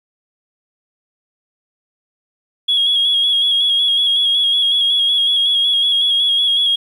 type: tone with vibrato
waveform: sine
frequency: 3319 Hz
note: G#7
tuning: 2 cents flat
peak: -11 dBFS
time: 2.68-6.76 s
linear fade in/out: 10 ms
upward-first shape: square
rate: 5.4 Hz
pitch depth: 27 cents each way
effects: tanh soft clip ceiling -7 dBFS + 8-bit